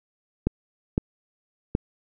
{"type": "clicks", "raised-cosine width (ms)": 3, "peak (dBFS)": -8, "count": 3, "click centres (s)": [0.47, 0.979, 1.751], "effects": []}